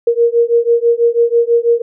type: beating tone pair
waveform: sine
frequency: 466.2 / 472.3 Hz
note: A#4 / A#4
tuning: 0 / +23 cents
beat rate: 6.1 Hz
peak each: -12 dBFS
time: 0.07-1.82 s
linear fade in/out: 5 ms
effects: none